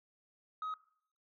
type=tone; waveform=sine; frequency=1265 Hz; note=D#6; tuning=28 cents sharp; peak=-34 dBFS; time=0.62-0.74 s; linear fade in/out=2 ms; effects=noise-tail reverb RT60 0.6 s tail -19 dB re dry + tanh soft clip ceiling -35 dBFS